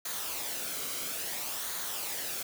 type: noise with flanger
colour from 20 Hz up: white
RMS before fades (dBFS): -36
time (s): 0.05-2.43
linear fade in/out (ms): 5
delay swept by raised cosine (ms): 0.37 to 1.15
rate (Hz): 0.59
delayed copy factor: -0.5
effects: none

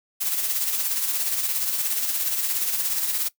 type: noise with tremolo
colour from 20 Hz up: blue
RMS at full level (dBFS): -23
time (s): 0.2-3.29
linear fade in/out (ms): 20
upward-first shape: sine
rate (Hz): 17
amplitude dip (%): 45
effects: noise-tail reverb RT60 0.1 s tail -19 dB re dry

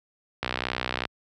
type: click train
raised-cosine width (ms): 0.3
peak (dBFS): -10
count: 40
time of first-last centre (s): 0.43-1.053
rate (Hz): 62.6
effects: high-pass 60 Hz 12 dB/octave

